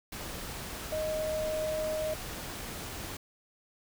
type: tone in noise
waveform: sine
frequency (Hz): 622.3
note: D#5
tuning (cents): 0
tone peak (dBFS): -30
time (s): 0.92-2.14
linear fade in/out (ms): 5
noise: pink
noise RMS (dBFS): -40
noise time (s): 0.12-3.17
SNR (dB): +7
effects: none